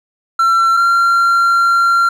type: tone pair in turn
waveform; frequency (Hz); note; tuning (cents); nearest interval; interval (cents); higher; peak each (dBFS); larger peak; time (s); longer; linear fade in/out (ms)
triangle; 1352 / 1376.4; E6 / F6; +43 / -26; unison; 31; second; -7; neither; 0.39-0.77 / 0.77-2.09; second; 5
effects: none